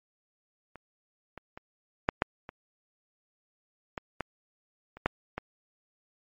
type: clicks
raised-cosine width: 0.5 ms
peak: -30 / -26 / -27 / -7 / -8 / -25 / -18 / -15 / -30 / -9 / -18 dBFS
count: 11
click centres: 0.757 / 1.377 / 1.575 / 2.089 / 2.221 / 2.491 / 3.978 / 4.207 / 4.97 / 5.06 / 5.38 s
effects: MP3 48 kbps